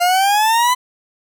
40% pulse exponential sweep, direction up, 696 to 1014 Hz, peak -11 dBFS, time 0-0.75 s, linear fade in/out 20 ms, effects none

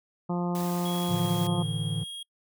harmonic tone, 175.6 Hz, F3, 10 cents sharp, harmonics 1 / 2 / 3 / 4 / 5 / 6 / 7, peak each -27 / -34 / -39 / -38 / -38 / -42 / -44 dBFS, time 0.29-1.63 s, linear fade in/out 10 ms
white noise, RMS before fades -41 dBFS, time 0.55-1.47 s, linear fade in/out 0 ms
square tone with pitch glide, 3317 to 3271 Hz, G#7 to G#7, -3 to -27 cents, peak -37 dBFS, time 0.85-2.23 s, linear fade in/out 5 ms, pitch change -24 cents, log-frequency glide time 1.08-1.25 s
triangle chord, A suspended fourth, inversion none, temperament equal, 110 / 146.83 / 164.81 Hz, A2 / D3 / E3, 0 / 0 / 0 cents, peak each -30 dBFS, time 1.09-2.04 s, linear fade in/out 10 ms
effects noise-tail reverb RT60 0.1 s tail -26 dB re dry

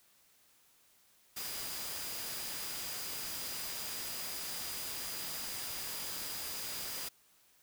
sine tone in noise, 4898 Hz, D#8, 28 cents flat, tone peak -47 dBFS, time 1.36-7.09 s, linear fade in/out 10 ms, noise white, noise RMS -41 dBFS, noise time 1.36-7.09 s, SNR -9 dB, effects white hiss -67 dBFS RMS until 7.62 s

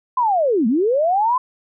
sine linear two-way sweep, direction down then up, 1038 to 206.8 to 1038 Hz, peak -14 dBFS, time 0.17-1.38 s, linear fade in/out 5 ms, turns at 0.67 s, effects none

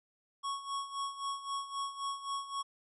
square tone with tremolo, 1107 Hz, C#6, 3 cents flat, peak -34 dBFS, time 0.43-2.63 s, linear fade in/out 20 ms, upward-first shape sine, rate 3.8 Hz, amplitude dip 75%, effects resampled to 24000 Hz

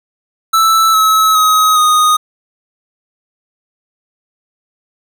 square tone with pitch steps, 1318.5 / 1292.1 / 1266.3 / 1240.9 Hz, E6 / E6 / D#6 / D#6, 0 / -35 / +30 / -5 cents, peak -8 dBFS, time 0.53-2.17 s, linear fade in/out 10 ms, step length 410 ms, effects none

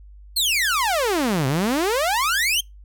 sawtooth exponential two-way sweep, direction down then up, 4435 to 126.4 to 3266 Hz, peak -15 dBFS, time 0.36-2.61 s, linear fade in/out 10 ms, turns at 1.47 s, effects noise-tail reverb RT60 0.2 s tail -26 dB re dry + added 50 Hz sine -41 dBFS peak until 2.84 s

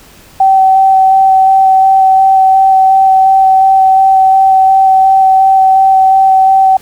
sine tone with vibrato, 767 Hz, G5, 38 cents flat, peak -3 dBFS, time 0.4-6.77 s, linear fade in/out 5 ms, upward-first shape square, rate 2.8 Hz, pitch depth 8 cents each way, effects pink hiss -39 dBFS RMS until 6.81 s

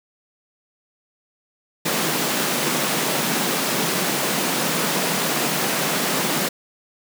pink high-pass noise, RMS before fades -22 dBFS, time 1.85-6.49 s, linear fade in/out 10 ms, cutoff 150 Hz, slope 48 dB/octave, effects none

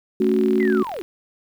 sine chord, F# minor, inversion first, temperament equal, 220 / 277.2 / 370 Hz, A3 / C#4 / F#4, 0 / 0 / 0 cents, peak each -20 / -23 / -18 dBFS, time 0.2-0.83 s, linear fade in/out 5 ms
click train, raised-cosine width 0.3 ms, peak -21 dBFS, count 34, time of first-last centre 0.22-1.013 s, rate 41.6 Hz
sine linear sweep, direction down, 2093 to 311.1 Hz, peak -27 dBFS, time 0.6-1.02 s, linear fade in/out 0 ms
effects 8-bit

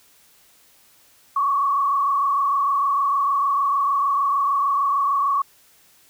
sine tone with frequency modulation, 1120 Hz, C#6, 18 cents sharp, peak -17 dBFS, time 1.36-5.42 s, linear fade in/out 5 ms, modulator 26.6 Hz, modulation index 1.4, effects white hiss -55 dBFS RMS until 6.09 s

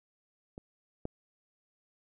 clicks, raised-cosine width 2 ms, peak -30 / -22 dBFS, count 2, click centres 0.579 / 1.054 s, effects none

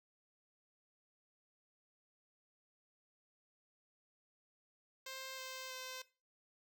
5% pulse tone with pitch steps, 526 / 520.9 / 515.8 Hz, C5 / C5 / C5, +9 / -8 / -25 cents, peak -34 dBFS, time 5.06-6.02 s, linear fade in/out 5 ms, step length 320 ms, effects noise-tail reverb RT60 0.3 s tail -17 dB re dry

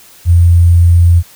sine tone with sample-and-hold, 86 Hz, F2, 26 cents flat, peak -3 dBFS, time 0.25-1.23 s, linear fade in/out 50 ms, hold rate 8820 Hz, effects white hiss -40 dBFS RMS until 1.35 s

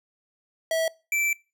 square tone pair in turn, 650 / 2332 Hz, E5 / D7, -24 / -13 cents, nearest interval octave + minor seventh, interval 2211 cents, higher second, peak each -23 dBFS, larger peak neither, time 0.71-0.88 / 1.12-1.33 s, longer second, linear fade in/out 2 ms, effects noise-tail reverb RT60 0.3 s tail -23 dB re dry

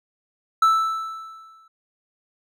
triangle tone with exponential decay, 1318.5 Hz, E6, in tune, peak -10 dBFS, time 0.62-1.68 s, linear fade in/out 5 ms, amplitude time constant 230 ms, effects none

